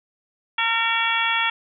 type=harmonic tone with a mistuned harmonic; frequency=456.9 Hz; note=A#4; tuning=35 cents flat; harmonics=2 / 3 / 4 / 5 / 6 / 7; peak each=-26 / -26 / -26 / -26 / -26 / -26 dBFS; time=0.58-1.5 s; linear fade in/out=5 ms; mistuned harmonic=7; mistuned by=+79 cents; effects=none